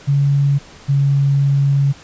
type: tone pair in turn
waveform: sine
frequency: 140.9 / 139.6 Hz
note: C#3 / C#3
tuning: +29 / +13 cents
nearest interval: unison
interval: 16 cents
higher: first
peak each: -11 dBFS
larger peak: neither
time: 0.07-0.59 / 0.88-1.93 s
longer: second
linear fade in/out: 20 ms
effects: pink hiss -41 dBFS RMS until 2.03 s + resampled to 16000 Hz